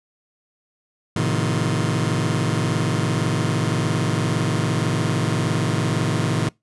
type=chord; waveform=sawtooth; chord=F dominant seventh; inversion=first; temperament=just; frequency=109.13 / 130.96 / 157.15 / 174.61 Hz; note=A2 / C3 / Eb3 / F3; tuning=-14 / +2 / +18 / 0 cents; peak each=-20 / -20 / -20 / -23 dBFS; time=1.16-6.49 s; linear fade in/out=5 ms; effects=noise-tail reverb RT60 0.2 s tail -25 dB re dry + resampled to 24000 Hz